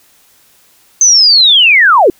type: linear sweep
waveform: sine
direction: down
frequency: 6272 to 311.1 Hz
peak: -3 dBFS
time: 1.01-2.1 s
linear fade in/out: 2 ms
effects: white hiss -48 dBFS RMS until 2.19 s